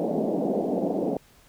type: band-pass noise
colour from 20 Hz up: pink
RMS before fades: -26 dBFS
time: 0-1.17 s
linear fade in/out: 0 ms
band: 180 to 720 Hz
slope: 48 dB/octave
effects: pink hiss -57 dBFS RMS until 1.48 s